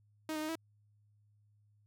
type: tone with pitch steps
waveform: sawtooth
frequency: 313.6 / 307.5 / 310.6 / 325.5 Hz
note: D#4 / D#4 / D#4 / E4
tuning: +14 / -20 / -3 / -22 cents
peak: -32 dBFS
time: 0.29-0.554 s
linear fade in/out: 2 ms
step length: 66 ms
effects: added 104 Hz sine -66 dBFS peak until 1.86 s